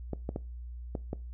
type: clicks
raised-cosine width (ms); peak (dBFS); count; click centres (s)
2; -20; 5; 0.133 / 0.291 / 0.361 / 0.952 / 1.131
effects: noise-tail reverb RT60 0.3 s tail -21 dB re dry + added 60 Hz sine -39 dBFS peak until 1.33 s